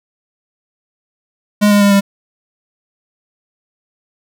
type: tone with pitch steps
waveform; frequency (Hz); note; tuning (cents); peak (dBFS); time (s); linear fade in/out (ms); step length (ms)
square; 207.6 / 204.6 / 201.7 / 198.8; G#3 / G#3 / G3 / G3; 0 / -26 / +50 / +25; -8; 1.61-2.01; 20; 100
effects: none